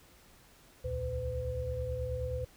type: tone cluster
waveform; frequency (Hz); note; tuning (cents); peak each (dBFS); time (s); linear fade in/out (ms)
sine; 67.3 / 76.6 / 117.3 / 506; C2 / D#2 / A#2 / B4; +49 / -27 / +11 / +42; -40 / -39 / -39 / -36; 0.84-2.45; 10
effects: pink hiss -60 dBFS RMS until 2.56 s